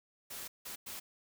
white noise bursts at uneven times, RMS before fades -44 dBFS, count 3, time 0.3-0.48 / 0.65-0.76 / 0.86-1 s, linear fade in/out 10 ms, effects none

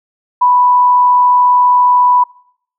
sine tone with frequency modulation, 987.8 Hz, B5, in tune, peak -6 dBFS, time 0.41-2.24 s, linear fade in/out 10 ms, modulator 74.4 Hz, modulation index 0.21, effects noise-tail reverb RT60 0.6 s tail -23 dB re dry

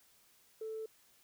sine tone, 440.1 Hz, A4, in tune, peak -38 dBFS, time 0.61-0.86 s, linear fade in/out 5 ms, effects tanh soft clip ceiling -34 dBFS + white hiss -67 dBFS RMS until 1.23 s

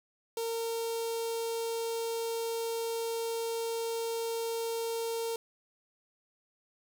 sawtooth tone with notch filter, 458.5 Hz, A#4, 29 cents flat, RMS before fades -34 dBFS, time 0.37-5.36 s, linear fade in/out 2 ms, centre 1700 Hz, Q 0.64, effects none

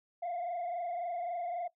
sine tone with frequency modulation, 698.5 Hz, F5, in tune, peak -32 dBFS, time 0.22-1.68 s, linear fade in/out 10 ms, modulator 23.7 Hz, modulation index 1.1, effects noise-tail reverb RT60 0.1 s tail -18 dB re dry + tanh soft clip ceiling -32 dBFS

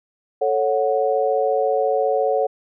sine chord, F# minor, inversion first, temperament equal with one note detuned, 440 / 554.4 / 735.3 Hz, A4 / C#5 / F#5, 0 / 0 / -11 cents, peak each -21 / -20 / -22 dBFS, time 0.41-2.47 s, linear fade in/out 10 ms, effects none

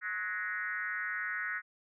sine tone with frequency modulation, 1672 Hz, G#6, 11 cents sharp, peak -33 dBFS, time 0.01-1.62 s, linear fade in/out 50 ms, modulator 197 Hz, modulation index 1.7, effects none

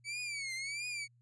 sawtooth tone with vibrato, 2265 Hz, C#7, 37 cents sharp, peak -34 dBFS, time 0.04-1.08 s, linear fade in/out 50 ms, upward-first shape triangle, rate 1.5 Hz, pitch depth 160 cents each way, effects added 120 Hz sine -64 dBFS peak until 1.21 s + resampled to 22050 Hz

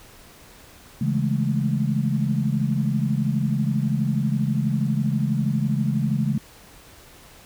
sine chord, A major seventh, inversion first, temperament equal, 138.59 / 164.81 / 207.7 / 220 Hz, C#3 / E3 / G#3 / A3, 0 / 0 / 0 / 0 cents, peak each -23 / -27 / -25 / -27 dBFS, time 1.01-6.38 s, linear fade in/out 5 ms, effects pink hiss -48 dBFS RMS until 7.45 s

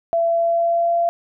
sine tone with pitch glide, 672 to 683.7 Hz, E5 to F5, +33 to -37 cents, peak -15 dBFS, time 0.13-1.09 s, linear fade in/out 0 ms, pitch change +30 cents, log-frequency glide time 0.27-0.95 s, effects none

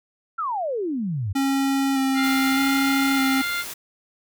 sine exponential sweep, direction down, 1403 to 89.2 Hz, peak -23 dBFS, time 0.38-1.33 s, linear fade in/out 10 ms
square tone with vibrato, 270 Hz, C#4, 45 cents flat, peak -20 dBFS, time 1.35-3.42 s, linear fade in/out 10 ms, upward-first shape square, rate 0.82 Hz, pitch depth 17 cents each way
harmonic tone, 698.5 Hz, F5, in tune, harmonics 2 / 3 / 4 / 5 / 6, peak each -27 / -28 / -39 / -34 / -35 dBFS, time 2.14-3.65 s, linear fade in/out 50 ms
white noise, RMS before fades -34 dBFS, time 2.23-3.74 s, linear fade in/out 10 ms
effects none

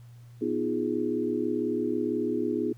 sine chord, F half-diminished seventh, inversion second, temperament equal, 246.9 / 311.1 / 349.2 / 415.3 Hz, Cb4 / Eb4 / F4 / Ab4, 0 / 0 / 0 / 0 cents, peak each -31 dBFS, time 0.41-2.73 s, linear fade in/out 10 ms, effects added 119 Hz sine -46 dBFS peak until 2.77 s + pink hiss -64 dBFS RMS until 2.77 s

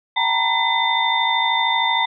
sine tone cluster, 771 / 909 / 962 / 2025 / 3596 Hz, G5 / A#5 / B5 / B6 / A7, -29 / -44 / -46 / +43 / +37 cents, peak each -28 / -21 / -23 / -22 / -22 dBFS, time 0.16-2.06 s, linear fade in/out 10 ms, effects none

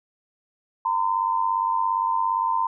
sine tone pair together, 921.6 / 1019 Hz, A#5 / C6, -20 / -46 cents, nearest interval major second, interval 174 cents, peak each -23 dBFS, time 0.85-2.67 s, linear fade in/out 5 ms, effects none

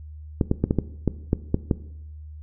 clicks, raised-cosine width 3 ms, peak -6 dBFS, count 9, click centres 0.412 / 0.514 / 0.64 / 0.709 / 0.787 / 1.077 / 1.331 / 1.544 / 1.712 s, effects noise-tail reverb RT60 0.8 s tail -17 dB re dry + added 76 Hz sine -37 dBFS peak until 2.42 s

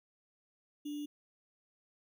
sine tone with sample-and-hold, 293.7 Hz, D4, in tune, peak -37 dBFS, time 0.85-1.06 s, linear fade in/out 10 ms, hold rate 3150 Hz, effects none

